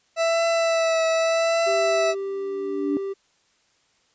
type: tone with vibrato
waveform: 40% pulse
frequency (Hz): 659.3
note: E5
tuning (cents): 0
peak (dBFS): -18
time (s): 0.16-2.15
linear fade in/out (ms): 50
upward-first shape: triangle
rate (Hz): 0.84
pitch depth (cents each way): 26
type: tone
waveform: triangle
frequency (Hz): 392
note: G4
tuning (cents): 0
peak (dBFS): -24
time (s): 1.66-3.14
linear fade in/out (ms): 20
type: tone with exponential growth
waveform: sine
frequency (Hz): 289.1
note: D4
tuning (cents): -27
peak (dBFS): -19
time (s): 2.09-2.97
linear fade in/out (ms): 1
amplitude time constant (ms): 190
effects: white hiss -64 dBFS RMS until 4.14 s + resampled to 16000 Hz